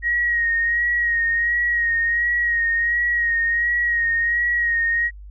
sine tone with vibrato, 1883 Hz, A#6, 17 cents sharp, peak -17 dBFS, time 0.02-5.11 s, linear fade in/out 50 ms, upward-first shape sine, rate 1.4 Hz, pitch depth 34 cents each way, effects added 50 Hz sine -36 dBFS peak until 5.3 s

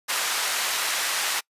pink band-pass noise, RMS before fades -26 dBFS, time 0.08-1.41 s, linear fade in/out 20 ms, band 1100 to 13000 Hz, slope 12 dB/octave, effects noise-tail reverb RT60 0.1 s tail -26 dB re dry + resampled to 32000 Hz

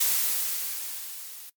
blue noise with level ramp, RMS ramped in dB -22 to -43 dBFS, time 0-1.5 s, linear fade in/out 10 ms, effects noise-tail reverb RT60 0.1 s tail -19 dB re dry + MP3 96 kbps

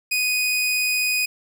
sawtooth tone, 2489 Hz, D#7, in tune, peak -16 dBFS, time 0.11-1.26 s, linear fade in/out 10 ms, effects none

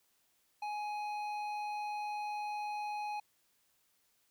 sine tone with hard clipping, 836 Hz, G#5, 11 cents sharp, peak -38 dBFS, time 0.62-3.2 s, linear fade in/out 5 ms, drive 9 dB, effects white hiss -74 dBFS RMS until 4.3 s

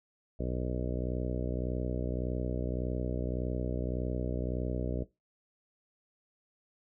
harmonic tone, 61.74 Hz, B1, in tune, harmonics 1 / 2 / 3 / 4 / 5 / 6 / 7 / 8 / 9 / 10, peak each -35 / -38 / -40 / -41 / -42 / -43 / -43 / -44 / -45 / -45 dBFS, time 0.39-5.04 s, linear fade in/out 10 ms, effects noise-tail reverb RT60 0.2 s tail -18 dB re dry

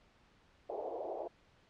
white band-pass noise, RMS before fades -41 dBFS, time 0.69-1.28 s, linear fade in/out 10 ms, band 360 to 770 Hz, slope 48 dB/octave, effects pink hiss -67 dBFS RMS until 1.69 s + low-pass 4000 Hz 12 dB/octave

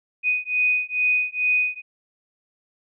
sine beating tone pair, 2489 / 2491.3 Hz, D#7 / D#7, 0 / +2 cents, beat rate 2.3 Hz, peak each -22 dBFS, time 0.23-1.82 s, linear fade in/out 50 ms, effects none

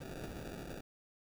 blue noise with sample-and-hold, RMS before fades -45 dBFS, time 0-0.81 s, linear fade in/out 10 ms, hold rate 1050 Hz, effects none

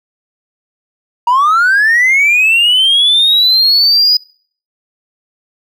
triangle linear sweep, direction up, 932.3 to 4978 Hz, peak -4 dBFS, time 1.27-4.17 s, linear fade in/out 5 ms, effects noise-tail reverb RT60 0.5 s tail -26 dB re dry + tanh soft clip ceiling -2 dBFS

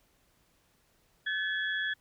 sine tone cluster, 1538 / 1721 / 3350 Hz, G6 / A6 / G#7, -33 / -39 / +14 cents, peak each -37 / -31 / -37 dBFS, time 1.26-1.94 s, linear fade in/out 10 ms, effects pink hiss -69 dBFS RMS until 2 s

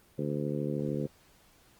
harmonic tone, 73.2 Hz, D2, 5 cents flat, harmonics 2 / 3 / 4 / 5 / 6 / 7, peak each -34 / -36 / -37 / -38 / -39 / -39 dBFS, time 0.18-1.07 s, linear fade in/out 10 ms, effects pink hiss -62 dBFS RMS until 1.79 s + Opus 24 kbps

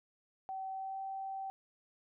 sine tone with pitch glide, 766 to 774 Hz, G5 to G5, -40 to -22 cents, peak -38 dBFS, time 0.49-1.5 s, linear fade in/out 0 ms, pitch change +18 cents, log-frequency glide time 0.71-0.99 s, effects none

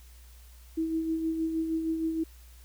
sine tone with tremolo, 323.2 Hz, E4, 34 cents flat, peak -25 dBFS, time 0.77-2.24 s, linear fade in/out 10 ms, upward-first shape sine, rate 6.4 Hz, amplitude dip 45%, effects added 60 Hz sine -49 dBFS peak until 2.64 s + white hiss -59 dBFS RMS until 2.64 s

